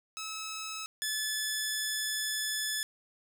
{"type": "tone pair in turn", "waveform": "10% pulse", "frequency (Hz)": [1295, 1728.6], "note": ["E6", "A6"], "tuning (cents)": [-31, -31], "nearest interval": "perfect fourth", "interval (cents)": 500, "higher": "second", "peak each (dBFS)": [-29, -22], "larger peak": "second", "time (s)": [[0.17, 0.86], [1.02, 2.83]], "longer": "second", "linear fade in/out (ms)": 0, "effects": []}